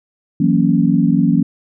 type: chord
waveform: sine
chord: F# dominant seventh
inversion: third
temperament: equal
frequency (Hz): 164.81 / 185 / 233.1 / 277.2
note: E3 / F#3 / A#3 / C#4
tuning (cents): 0 / 0 / 0 / 0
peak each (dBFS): -16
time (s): 0.4-1.43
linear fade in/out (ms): 5
effects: none